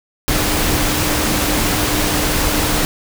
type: tone in noise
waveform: sine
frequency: 301.6 Hz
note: D4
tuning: 46 cents sharp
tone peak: -24 dBFS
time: 0.28-2.85 s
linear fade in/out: 0 ms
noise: pink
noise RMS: -17 dBFS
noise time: 0.28-2.85 s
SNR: -10 dB
effects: none